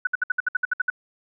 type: tone bursts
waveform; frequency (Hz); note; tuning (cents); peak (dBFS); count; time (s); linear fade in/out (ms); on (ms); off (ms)
sine; 1489; F#6; +11; -18; 11; 0.05-0.901; 5; 21; 62
effects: none